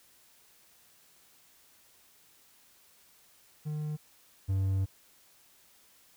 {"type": "tone pair in turn", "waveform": "triangle", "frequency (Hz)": [151.5, 96.1], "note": ["D#3", "G2"], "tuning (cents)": [-46, -34], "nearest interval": "minor sixth", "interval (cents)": 788, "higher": "first", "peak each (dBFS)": [-30, -24], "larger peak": "second", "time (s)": [[3.65, 3.97], [4.48, 4.86]], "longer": "second", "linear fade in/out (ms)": 20, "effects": ["white hiss -62 dBFS RMS until 6.16 s"]}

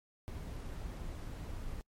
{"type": "noise", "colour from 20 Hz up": "brown", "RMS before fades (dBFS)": -42, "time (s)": [0.28, 1.81], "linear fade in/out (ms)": 0, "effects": ["noise-tail reverb RT60 0.1 s tail -26 dB re dry", "MP3 64 kbps"]}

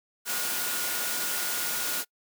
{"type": "tone in noise", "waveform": "sine", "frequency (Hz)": 1441, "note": "F#6", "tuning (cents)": -46, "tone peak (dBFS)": -38, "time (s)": [0.25, 2.05], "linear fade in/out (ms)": 50, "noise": "white", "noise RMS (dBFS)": -30, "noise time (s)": [0.25, 2.05], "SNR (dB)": -11, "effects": ["noise-tail reverb RT60 0.1 s tail -25 dB re dry", "high-pass 200 Hz 12 dB/octave"]}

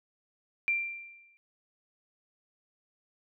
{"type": "tone with exponential decay", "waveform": "sine", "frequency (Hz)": 2365, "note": "D7", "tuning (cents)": 12, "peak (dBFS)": -23, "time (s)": [0.68, 1.37], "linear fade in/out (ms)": 0, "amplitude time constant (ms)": 150, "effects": []}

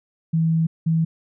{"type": "tone pair in turn", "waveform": "sine", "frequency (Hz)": [162.6, 162.6], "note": ["E3", "E3"], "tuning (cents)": [-23, -23], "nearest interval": "unison", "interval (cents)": 0, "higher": "neither", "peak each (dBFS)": -16, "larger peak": "neither", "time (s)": [[0.33, 0.67], [0.86, 1.05]], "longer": "first", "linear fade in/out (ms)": 10, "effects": []}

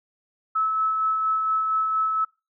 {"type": "tone with tremolo", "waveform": "sine", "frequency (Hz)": 1300, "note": "E6", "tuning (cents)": -24, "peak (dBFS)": -19, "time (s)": [0.55, 2.25], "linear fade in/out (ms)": 10, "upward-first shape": "sine", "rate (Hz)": 4.3, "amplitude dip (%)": 30, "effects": ["noise-tail reverb RT60 0.3 s tail -26 dB re dry"]}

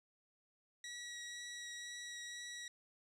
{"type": "tone with vibrato", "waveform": "15% pulse", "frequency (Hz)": 1921, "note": "B6", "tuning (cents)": -48, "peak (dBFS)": -39, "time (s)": [0.84, 2.68], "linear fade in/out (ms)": 2, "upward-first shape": "triangle", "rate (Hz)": 2, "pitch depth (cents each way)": 11, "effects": ["low-pass 9000 Hz 12 dB/octave"]}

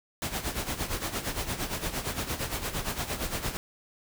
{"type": "noise with tremolo", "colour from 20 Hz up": "pink", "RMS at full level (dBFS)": -30, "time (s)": [0.22, 3.57], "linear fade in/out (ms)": 0, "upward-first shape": "sine", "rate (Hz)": 8.7, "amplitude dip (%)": 70, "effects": []}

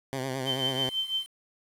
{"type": "tone with vibrato", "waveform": "10% pulse", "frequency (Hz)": 131.8, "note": "C3", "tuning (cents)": 13, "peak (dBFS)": -22, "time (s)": [0.13, 0.89], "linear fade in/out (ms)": 0, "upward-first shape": "triangle", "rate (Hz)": 9.3, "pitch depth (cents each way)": 70}
{"type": "tone with tremolo", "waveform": "sine", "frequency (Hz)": 3100, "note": "G7", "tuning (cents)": -20, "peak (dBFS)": -24, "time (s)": [0.45, 1.27], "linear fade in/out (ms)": 50, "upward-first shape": "triangle", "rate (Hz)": 6, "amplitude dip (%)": 85}
{"effects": ["resampled to 32000 Hz", "8-bit"]}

